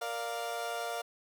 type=chord; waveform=30% pulse; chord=Bb major; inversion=none; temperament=equal; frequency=466.2 / 587.3 / 698.5 Hz; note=Bb4 / D5 / F5; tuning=0 / 0 / 0 cents; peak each=-38 / -39 / -34 dBFS; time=0.01-1.02 s; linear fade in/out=10 ms; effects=none